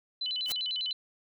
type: tone with vibrato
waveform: sine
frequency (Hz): 3481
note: A7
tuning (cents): -19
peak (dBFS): -30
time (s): 0.21-0.93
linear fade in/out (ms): 5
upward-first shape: square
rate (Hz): 10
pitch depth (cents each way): 260
type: noise with exponential growth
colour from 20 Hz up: white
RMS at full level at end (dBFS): -31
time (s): 0.44-0.52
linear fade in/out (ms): 0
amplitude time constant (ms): 17
effects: none